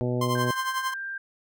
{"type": "harmonic tone", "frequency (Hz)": 123.47, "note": "B2", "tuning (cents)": 0, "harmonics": [1, 2, 3, 4, 5, 6, 7], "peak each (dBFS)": [-27, -30, -31, -33, -35, -47, -45], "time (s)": [0.01, 0.51], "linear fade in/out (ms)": 0}
{"type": "tone with tremolo", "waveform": "45% pulse", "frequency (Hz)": 1045, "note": "C6", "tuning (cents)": -2, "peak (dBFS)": -24, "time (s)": [0.21, 0.94], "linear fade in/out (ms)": 5, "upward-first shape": "triangle", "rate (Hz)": 11, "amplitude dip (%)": 80}
{"type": "tone with pitch glide", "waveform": "sine", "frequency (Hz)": [1574, 1585.9], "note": ["G6", "G6"], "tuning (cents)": [7, 20], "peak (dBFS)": -31, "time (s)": [0.35, 1.18], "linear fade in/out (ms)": 5, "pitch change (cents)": 13, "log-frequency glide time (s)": [0.71, 1.02]}
{"effects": []}